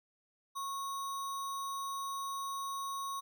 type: tone with sample-and-hold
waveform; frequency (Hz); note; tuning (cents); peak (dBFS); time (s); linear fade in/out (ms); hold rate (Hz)
sine; 1100; C#6; -14; -36; 0.55-3.21; 20; 4900
effects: none